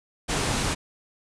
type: low-pass noise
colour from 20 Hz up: pink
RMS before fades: -26 dBFS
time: 0.28-0.75 s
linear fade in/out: 20 ms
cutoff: 10000 Hz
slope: 48 dB/octave
effects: none